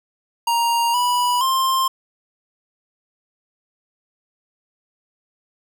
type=tone with pitch steps; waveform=square; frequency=936 / 981 / 1054 Hz; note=A#5 / B5 / C6; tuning=+7 / -12 / +12 cents; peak=-17 dBFS; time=0.47-1.88 s; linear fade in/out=5 ms; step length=470 ms; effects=none